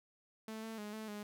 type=tone with pitch steps; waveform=sawtooth; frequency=219.8 / 223.2 / 208.8 / 218.3 / 207.6 Hz; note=A3 / A3 / G#3 / A3 / G#3; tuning=-2 / +25 / +10 / -13 / 0 cents; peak=-39 dBFS; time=0.48-1.23 s; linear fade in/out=2 ms; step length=150 ms; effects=none